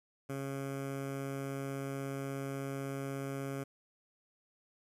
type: tone with notch filter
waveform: 15% pulse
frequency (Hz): 137.2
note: C#3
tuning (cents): -17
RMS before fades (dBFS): -39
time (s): 0.29-3.64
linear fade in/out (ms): 10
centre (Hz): 4000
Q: 0.96
effects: resampled to 32000 Hz + 11-bit